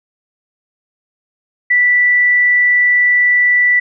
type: tone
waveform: sine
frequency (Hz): 1968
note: B6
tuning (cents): -7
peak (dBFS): -8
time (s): 1.7-3.8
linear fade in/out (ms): 10
effects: none